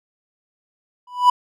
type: tone with exponential growth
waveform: triangle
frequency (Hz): 987.8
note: B5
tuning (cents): 0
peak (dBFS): -4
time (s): 1.07-1.3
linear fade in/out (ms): 5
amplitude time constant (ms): 50
effects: none